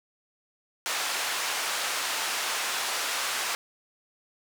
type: band-pass noise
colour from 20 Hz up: pink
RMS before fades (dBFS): -30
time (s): 0.86-3.55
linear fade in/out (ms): 0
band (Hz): 930 to 9800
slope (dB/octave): 12
effects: none